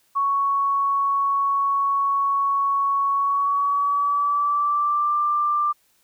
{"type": "tone with pitch glide", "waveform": "sine", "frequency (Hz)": [1112, 1184.9], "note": ["C#6", "D6"], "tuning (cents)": [5, 15], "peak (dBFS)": -18, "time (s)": [0.15, 5.73], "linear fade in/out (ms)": 20, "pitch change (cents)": 110, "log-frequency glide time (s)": [3.13, 5.16], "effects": ["white hiss -63 dBFS RMS until 6.03 s"]}